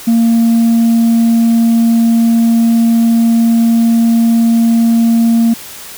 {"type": "tone", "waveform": "sine", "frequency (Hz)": 230, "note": "A#3", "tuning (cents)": -23, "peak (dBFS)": -4, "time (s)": [0.07, 5.54], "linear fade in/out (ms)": 10, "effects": ["tanh soft clip ceiling -5 dBFS", "white hiss -30 dBFS RMS until 5.97 s"]}